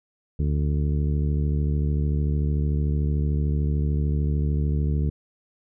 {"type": "harmonic tone", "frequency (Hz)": 73.42, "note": "D2", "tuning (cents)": 0, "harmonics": [1, 2, 3, 4, 5, 6], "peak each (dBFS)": [-22, -25, -33, -37, -39, -40], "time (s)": [0.39, 5.1], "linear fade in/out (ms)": 5, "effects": []}